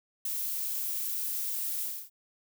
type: noise with ADSR envelope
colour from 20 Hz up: violet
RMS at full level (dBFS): -30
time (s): 0.25-2.1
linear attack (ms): 5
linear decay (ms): 4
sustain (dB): -3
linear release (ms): 270
effects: none